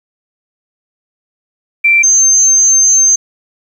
sine tone pair in turn, 2349 / 6298 Hz, D7 / G8, 0 / +7 cents, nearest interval octave + perfect fourth, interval 1707 cents, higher second, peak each -5 dBFS, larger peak neither, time 1.84-2.03 / 2.03-3.16 s, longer second, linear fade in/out 10 ms, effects 7-bit

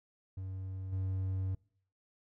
triangle tone with level steps, 94.7 Hz, F#2, 41 cents sharp, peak -36 / -30 dBFS, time 0.37-1.55 s, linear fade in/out 5 ms, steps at 0.92 s, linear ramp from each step 10 ms, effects noise-tail reverb RT60 0.6 s tail -25 dB re dry

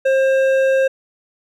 sine tone with hard clipping, 533 Hz, C5, 32 cents sharp, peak -14 dBFS, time 0.05-0.88 s, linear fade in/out 10 ms, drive 9 dB, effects none

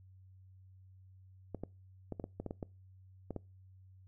clicks, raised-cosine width 2 ms, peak -26 dBFS, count 11, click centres 1.547 / 1.636 / 2.123 / 2.198 / 2.241 / 2.4 / 2.463 / 2.509 / 2.628 / 3.307 / 3.363 s, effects noise-tail reverb RT60 0.3 s tail -24 dB re dry + added 94 Hz sine -56 dBFS peak until 4.07 s

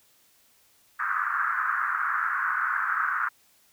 pink band-pass noise, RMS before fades -27 dBFS, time 0.99-3.29 s, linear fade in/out 10 ms, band 1200 to 1600 Hz, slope 48 dB/octave, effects white hiss -62 dBFS RMS until 3.72 s

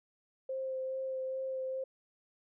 sine tone with vibrato, 525 Hz, C5, 6 cents sharp, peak -34 dBFS, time 0.49-1.84 s, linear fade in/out 5 ms, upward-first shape sine, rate 2.4 Hz, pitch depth 12 cents each way, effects none

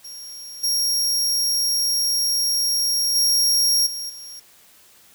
sawtooth tone with level steps, 5588 Hz, F8, in tune, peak -32 / -16 / -13 / -25 / -33 dBFS, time 0.04-4.4 s, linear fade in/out 10 ms, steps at 0.63 / 3.15 / 3.86 / 4.09 s, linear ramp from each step 10 ms, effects white hiss -52 dBFS RMS until 5.14 s

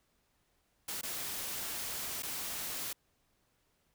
white noise with dropouts, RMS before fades -39 dBFS, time 0.88-2.93 s, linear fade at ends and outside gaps 5 ms, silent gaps 1.013-1.031 / 2.224-2.231 s, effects pink hiss -75 dBFS RMS until 3.94 s

